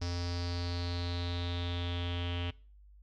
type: tone with low-pass filter sweep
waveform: square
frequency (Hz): 87.31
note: F2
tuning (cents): 0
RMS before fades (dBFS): -35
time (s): 0.01-2.51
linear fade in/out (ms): 10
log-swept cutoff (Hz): 5200 to 3000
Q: 6.7
effects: noise-tail reverb RT60 0.4 s tail -22 dB re dry + added 50 Hz sine -54 dBFS peak until 3.02 s